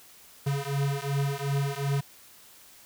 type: beating tone pair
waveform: square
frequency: 138.59 / 141.29 Hz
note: C#3 / C#3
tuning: 0 / +33 cents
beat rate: 2.7 Hz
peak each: -30 dBFS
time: 0.46-2.01 s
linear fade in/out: 10 ms
effects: white hiss -53 dBFS RMS until 2.85 s